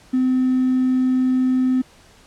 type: tone with hard clipping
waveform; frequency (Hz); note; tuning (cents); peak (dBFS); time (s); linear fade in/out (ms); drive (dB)
triangle; 256.7; C4; -33; -15; 0.13-1.82; 10; 3
effects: pink hiss -50 dBFS RMS until 2.26 s + low-pass 9000 Hz 12 dB/octave